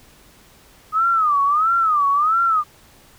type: tone with vibrato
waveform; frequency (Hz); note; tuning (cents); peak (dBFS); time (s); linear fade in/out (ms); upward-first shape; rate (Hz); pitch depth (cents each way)
sine; 1238; D#6; -9; -14; 0.92-2.64; 50; sine; 1.5; 180
effects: pink hiss -50 dBFS RMS until 3.18 s